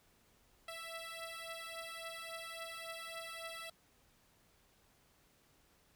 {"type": "beating tone pair", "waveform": "10% pulse", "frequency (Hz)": [659.3, 662.9], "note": ["E5", "E5"], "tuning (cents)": [0, 10], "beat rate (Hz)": 3.6, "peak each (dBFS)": [-39, -39], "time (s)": [0.68, 3.7], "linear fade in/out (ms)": 5, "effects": ["pink hiss -70 dBFS RMS until 5.95 s"]}